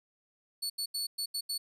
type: tone bursts at uneven times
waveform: sawtooth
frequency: 4435 Hz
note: C#8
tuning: in tune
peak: -29 dBFS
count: 6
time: 0.62-0.7 / 0.78-0.86 / 0.94-1.07 / 1.18-1.26 / 1.34-1.41 / 1.49-1.58 s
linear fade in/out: 10 ms
effects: resampled to 32000 Hz